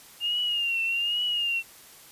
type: tone with vibrato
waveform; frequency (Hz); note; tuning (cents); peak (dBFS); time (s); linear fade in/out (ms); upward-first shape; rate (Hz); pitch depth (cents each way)
sine; 2810; F7; +10; -24; 0.2-1.63; 50; triangle; 1.2; 84
effects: white hiss -50 dBFS RMS until 2.11 s + resampled to 32000 Hz